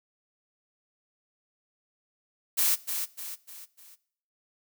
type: noise with echo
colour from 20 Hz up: blue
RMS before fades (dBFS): -24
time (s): 2.57-2.76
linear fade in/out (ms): 20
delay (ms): 300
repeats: 4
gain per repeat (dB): -7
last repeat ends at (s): 3.96
effects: noise-tail reverb RT60 0.6 s tail -20 dB re dry